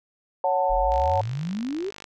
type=chord; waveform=sine; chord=F# minor; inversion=second; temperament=just; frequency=555 / 740 / 888 Hz; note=C#5 / F#5 / A5; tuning=+2 / 0 / +16 cents; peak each=-24 dBFS; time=0.44-1.21 s; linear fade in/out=2 ms
type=exponential sweep; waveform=sine; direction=up; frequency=36.07 to 418.6 Hz; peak=-26 dBFS; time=0.69-1.91 s; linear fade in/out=20 ms
type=click train; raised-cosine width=0.2 ms; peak=-23 dBFS; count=58; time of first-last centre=0.92-2.042 s; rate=50.8 Hz
effects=none